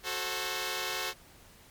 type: chord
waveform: 5% pulse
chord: F# diminished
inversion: none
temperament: equal with one note detuned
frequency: 370 / 440 / 532.1 Hz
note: F#4 / A4 / C5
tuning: 0 / 0 / +29 cents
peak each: -25 dBFS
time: 0.03-1.14 s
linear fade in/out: 50 ms
effects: pink hiss -56 dBFS RMS until 1.7 s + MP3 96 kbps